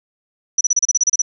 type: tone bursts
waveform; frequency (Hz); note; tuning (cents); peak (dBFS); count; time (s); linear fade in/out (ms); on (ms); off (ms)
sine; 5910; F#8; -3; -11; 11; 0.58-1.219; 5; 29; 32
effects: none